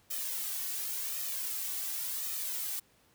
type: noise with flanger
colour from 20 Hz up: blue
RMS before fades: -36 dBFS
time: 0.1-2.8 s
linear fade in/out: 10 ms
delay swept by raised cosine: 1.6 to 2.7 ms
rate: 0.91 Hz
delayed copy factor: +0.65
effects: pink hiss -66 dBFS RMS until 3.14 s + high-pass 60 Hz 12 dB/octave